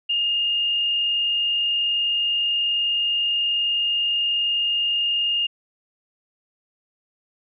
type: tone with frequency modulation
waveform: sine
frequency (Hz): 2830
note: F7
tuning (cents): +22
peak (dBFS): -19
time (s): 0.09-5.47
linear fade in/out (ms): 10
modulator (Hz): 38.8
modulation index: 0.77
effects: none